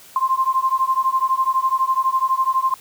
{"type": "beating tone pair", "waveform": "sine", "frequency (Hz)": [1046.5, 1058.5], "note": ["C6", "C6"], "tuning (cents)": [0, 20], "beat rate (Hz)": 12, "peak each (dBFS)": -19, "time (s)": [0.16, 2.74], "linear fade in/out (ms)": 2, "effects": ["white hiss -45 dBFS RMS until 2.8 s"]}